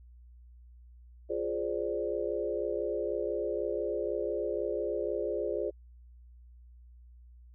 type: chord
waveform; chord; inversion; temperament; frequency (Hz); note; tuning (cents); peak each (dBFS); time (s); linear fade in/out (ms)
sine; D half-diminished seventh; first; equal; 349.2 / 415.3 / 523.3 / 587.3; F4 / Ab4 / C5 / D5; 0 / 0 / 0 / 0; -36 / -34 / -36 / -36; 1.29-5.71; 20
effects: added 60 Hz sine -51 dBFS peak until 7.54 s